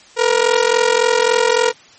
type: ring-modulated tone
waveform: sawtooth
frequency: 473.2 Hz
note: A#4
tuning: 26 cents sharp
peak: -5 dBFS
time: 0.16-1.73 s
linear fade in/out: 50 ms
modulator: 21.8 Hz
effects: white hiss -45 dBFS RMS until 1.98 s + MP3 32 kbps